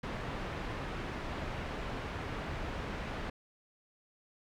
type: low-pass noise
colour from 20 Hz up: pink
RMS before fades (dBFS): -39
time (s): 0.03-3.3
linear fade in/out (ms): 5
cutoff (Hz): 2400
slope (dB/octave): 12
effects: none